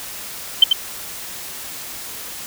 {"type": "tone with echo", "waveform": "sine", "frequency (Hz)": 3100, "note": "G7", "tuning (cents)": -20, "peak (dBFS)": -3, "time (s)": [0.62, 0.64], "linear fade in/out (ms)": 5, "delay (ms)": 90, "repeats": 1, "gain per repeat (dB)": -6, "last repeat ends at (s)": 0.73, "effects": ["white hiss -32 dBFS RMS until 2.46 s"]}